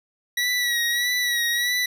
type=tone with vibrato; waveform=25% pulse; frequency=1931 Hz; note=B6; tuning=39 cents flat; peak=-17 dBFS; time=0.37-1.86 s; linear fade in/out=5 ms; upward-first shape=sine; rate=1.6 Hz; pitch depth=43 cents each way; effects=none